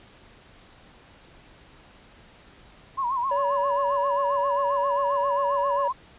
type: tone with vibrato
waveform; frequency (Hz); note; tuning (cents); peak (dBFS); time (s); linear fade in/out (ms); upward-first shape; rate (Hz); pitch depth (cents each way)
sine; 1019; C6; -46; -23; 2.97-5.93; 20; sine; 7.5; 130
type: tone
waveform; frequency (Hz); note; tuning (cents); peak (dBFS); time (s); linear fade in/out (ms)
triangle; 566; C#5; +36; -23; 3.31-5.88; 5
effects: pink hiss -52 dBFS RMS until 6.18 s + resampled to 8000 Hz